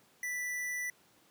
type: tone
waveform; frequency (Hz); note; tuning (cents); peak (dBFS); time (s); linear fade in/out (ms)
square; 1975.5; B6; 0; -35; 0.23-0.9; 2
effects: pink hiss -65 dBFS RMS until 1.3 s + high-pass 150 Hz 12 dB/octave